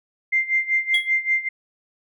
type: tone with tremolo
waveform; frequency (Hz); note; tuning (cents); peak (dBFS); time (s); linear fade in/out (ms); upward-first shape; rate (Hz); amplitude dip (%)
sine; 2093; C7; 0; -15; 0.32-1.49; 10; sine; 5.2; 85
type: tone with exponential decay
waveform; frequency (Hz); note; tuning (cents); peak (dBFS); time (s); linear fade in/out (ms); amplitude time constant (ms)
triangle; 3322; G#7; 0; -15; 0.94-1.12; 5; 37
effects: tanh soft clip ceiling -6 dBFS